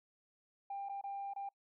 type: tone with dropouts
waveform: sine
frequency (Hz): 795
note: G5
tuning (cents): +24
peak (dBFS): -38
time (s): 0.7-1.49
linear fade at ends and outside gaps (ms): 5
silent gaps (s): 0.888-0.894 / 1.013-1.038 / 1.336-1.361
effects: noise-tail reverb RT60 0.1 s tail -26 dB re dry + tanh soft clip ceiling -36 dBFS